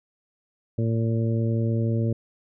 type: harmonic tone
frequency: 113.8 Hz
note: A#2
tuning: 41 cents flat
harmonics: 1 / 2 / 3 / 4 / 5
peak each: -22 / -28 / -32 / -34 / -36 dBFS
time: 0.78-2.13 s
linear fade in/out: 5 ms
effects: none